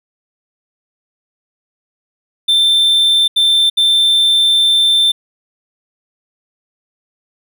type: tone bursts at uneven times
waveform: triangle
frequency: 3560 Hz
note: A7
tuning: 20 cents sharp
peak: -7 dBFS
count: 3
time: 2.48-3.28 / 3.36-3.7 / 3.77-5.12 s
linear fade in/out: 10 ms
effects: none